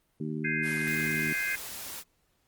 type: harmonic tone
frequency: 77.4 Hz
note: D#2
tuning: 9 cents flat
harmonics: 2 / 3 / 4 / 5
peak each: -35 / -35 / -38 / -40 dBFS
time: 0.2-1.33 s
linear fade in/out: 5 ms
type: chord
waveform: sine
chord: Ab major seventh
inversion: third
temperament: equal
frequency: 1568 / 1661.2 / 2093 / 2489 Hz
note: G6 / Ab6 / C7 / Eb7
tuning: 0 / 0 / 0 / 0 cents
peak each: -35 / -35 / -31 / -36 dBFS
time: 0.44-1.56 s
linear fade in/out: 10 ms
type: noise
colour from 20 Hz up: white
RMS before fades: -40 dBFS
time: 0.62-2.04 s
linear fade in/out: 50 ms
effects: pink hiss -72 dBFS RMS until 2.47 s + Opus 32 kbps